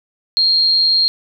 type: tone with amplitude modulation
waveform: sine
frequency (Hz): 4226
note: C8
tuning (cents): +16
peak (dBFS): -9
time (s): 0.37-1.08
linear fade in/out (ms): 0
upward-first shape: sine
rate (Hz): 169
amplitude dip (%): 35
effects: none